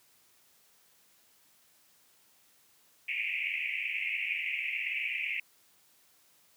pink band-pass noise, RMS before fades -34 dBFS, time 3.08-5.4 s, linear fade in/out 5 ms, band 2100 to 2700 Hz, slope 96 dB/octave, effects white hiss -65 dBFS RMS until 6.56 s + high-pass 80 Hz 12 dB/octave

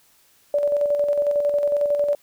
sine tone with tremolo, 580 Hz, D5, 22 cents flat, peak -16 dBFS, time 0.54-2.15 s, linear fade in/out 2 ms, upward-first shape square, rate 11 Hz, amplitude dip 40%, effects white hiss -58 dBFS RMS until 2.22 s

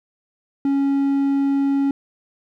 triangle tone, 277.1 Hz, C#4, 1 cent flat, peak -14 dBFS, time 0.65-1.91 s, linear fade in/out 2 ms, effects none

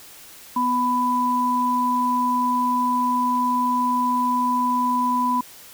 sine tone pair together, 247.2 / 995 Hz, B3 / B5, +2 / +13 cents, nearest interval 2 octaves, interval 2411 cents, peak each -24 / -19 dBFS, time 0.56-5.41 s, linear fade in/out 5 ms, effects white hiss -44 dBFS RMS until 5.73 s

